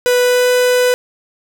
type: tone with pitch glide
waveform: 45% pulse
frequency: 493.9 to 497.6 Hz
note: B4 to B4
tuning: 0 to +13 cents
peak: -10 dBFS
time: 0.06-0.94 s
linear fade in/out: 0 ms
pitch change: +13 cents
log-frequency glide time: 0.19-0.49 s
effects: none